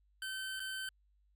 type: tone with dropouts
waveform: 25% pulse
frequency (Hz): 1539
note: G6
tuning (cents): -32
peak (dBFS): -35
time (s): 0.22-0.89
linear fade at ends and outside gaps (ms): 2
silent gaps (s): 0.596-0.601
effects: added 50 Hz sine -68 dBFS peak until 1.35 s + AAC 64 kbps